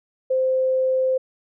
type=tone; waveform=sine; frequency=520 Hz; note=C5; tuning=11 cents flat; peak=-17 dBFS; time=0.3-1.18 s; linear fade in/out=10 ms; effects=none